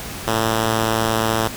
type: tone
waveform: 5% pulse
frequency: 111.5 Hz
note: A2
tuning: 23 cents sharp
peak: -6 dBFS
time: 0.27-1.48 s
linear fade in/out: 10 ms
effects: pink hiss -31 dBFS RMS until 1.56 s